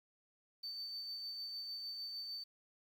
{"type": "tone with tremolo", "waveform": "sine", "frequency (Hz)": 4555, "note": "C#8", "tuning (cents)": 46, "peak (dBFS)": -39, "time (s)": [0.63, 2.44], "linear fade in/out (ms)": 10, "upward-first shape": "sine", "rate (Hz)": 6.6, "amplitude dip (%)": 35, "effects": ["tanh soft clip ceiling -39 dBFS", "11-bit"]}